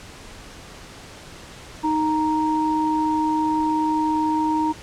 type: tone pair together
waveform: sine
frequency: 311.1 / 932.3 Hz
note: D#4 / A#5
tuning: 0 / 0 cents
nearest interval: octave + perfect fifth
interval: 1900 cents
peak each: -21 dBFS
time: 1.83-4.73 s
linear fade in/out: 20 ms
effects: pink hiss -41 dBFS RMS until 4.82 s + low-pass 8000 Hz 12 dB/octave